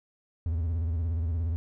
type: tone with vibrato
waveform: triangle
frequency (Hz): 82.41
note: E2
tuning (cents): 0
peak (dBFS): -24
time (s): 0.46-1.56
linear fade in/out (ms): 0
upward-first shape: square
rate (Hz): 17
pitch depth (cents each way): 91
effects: none